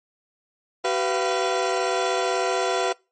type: tone cluster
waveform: 30% pulse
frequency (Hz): 381.5 / 497 / 687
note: G4 / B4 / F5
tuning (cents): -47 / +11 / -29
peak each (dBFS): -23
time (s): 0.84-2.93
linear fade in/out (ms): 10
effects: noise-tail reverb RT60 0.3 s tail -25 dB re dry + MP3 32 kbps